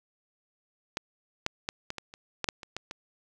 clicks, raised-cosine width 0.2 ms, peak -13 / -10 / -13 / -17 / -19 / -28 / -12 / -9 / -25 / -17 / -21 dBFS, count 11, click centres 0.971 / 1.464 / 1.689 / 1.904 / 1.983 / 2.139 / 2.443 / 2.488 / 2.632 / 2.766 / 2.911 s, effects none

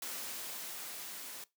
white noise with level ramp, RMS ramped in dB -41 to -46 dBFS, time 0.02-1.44 s, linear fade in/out 2 ms, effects noise-tail reverb RT60 0.2 s tail -20 dB re dry + high-pass 200 Hz 12 dB/octave

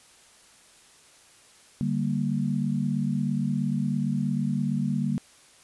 sine chord, G minor, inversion second, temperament equal, 146.83 / 196 / 233.1 Hz, D3 / G3 / Bb3, 0 / 0 / 0 cents, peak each -28 dBFS, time 1.81-5.18 s, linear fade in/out 0 ms, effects white hiss -55 dBFS RMS until 5.63 s + resampled to 24000 Hz

